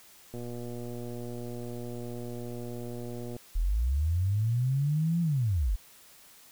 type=click train; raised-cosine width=2 ms; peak=-27 dBFS; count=364; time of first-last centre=0.34-3.365 s; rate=120 Hz
type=linear two-way sweep; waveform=sine; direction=up then down; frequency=37.07 to 173.3 to 38.84 Hz; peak=-24 dBFS; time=3.55-5.76 s; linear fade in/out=10 ms; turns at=5.21 s
effects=white hiss -55 dBFS RMS until 6.51 s